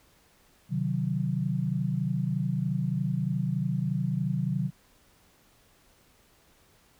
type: chord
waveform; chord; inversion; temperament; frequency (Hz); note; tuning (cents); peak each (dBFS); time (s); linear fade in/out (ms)
sine; C diminished; none; equal with one note detuned; 130.81 / 154.04 / 185; C3 / Eb3 / Gb3; 0 / -17 / 0; -30; 0.69-4.71; 50
effects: pink hiss -62 dBFS RMS until 6.99 s